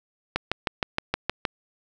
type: click train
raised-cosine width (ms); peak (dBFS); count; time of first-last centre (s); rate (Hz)
0.3; -7; 8; 0.36-1.452; 6.41
effects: none